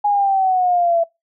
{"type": "exponential sweep", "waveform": "sine", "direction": "down", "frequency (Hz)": [830.6, 665], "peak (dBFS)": -13, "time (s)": [0.04, 1.04], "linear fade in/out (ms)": 10, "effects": ["noise-tail reverb RT60 0.2 s tail -24 dB re dry"]}